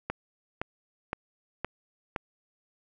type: click train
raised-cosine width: 0.5 ms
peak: -15 dBFS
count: 5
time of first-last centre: 0.1-2.162 s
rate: 1.94 Hz
effects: none